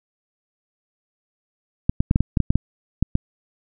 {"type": "clicks", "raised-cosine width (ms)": 5, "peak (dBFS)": -4, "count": 11, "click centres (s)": [1.895, 2.005, 2.111, 2.159, 2.206, 2.372, 2.403, 2.505, 2.556, 3.026, 3.154], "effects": []}